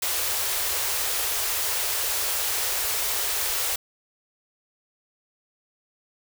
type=band-stop noise; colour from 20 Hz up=white; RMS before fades=-26 dBFS; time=0.02-3.76 s; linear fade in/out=5 ms; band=100 to 370 Hz; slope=48 dB/octave; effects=none